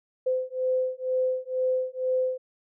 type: beating tone pair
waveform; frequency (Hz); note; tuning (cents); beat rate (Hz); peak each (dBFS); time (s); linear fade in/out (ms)
sine; 512 / 514.1; C5 / C5; -38 / -31; 2.1; -27 / -27; 0.26-2.38; 10
effects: none